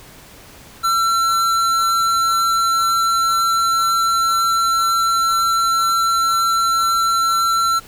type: tone with hard clipping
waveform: sine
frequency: 1349 Hz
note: E6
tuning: 40 cents sharp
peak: -16 dBFS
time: 0.83-7.8 s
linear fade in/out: 20 ms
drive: 15 dB
effects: pink hiss -42 dBFS RMS until 7.87 s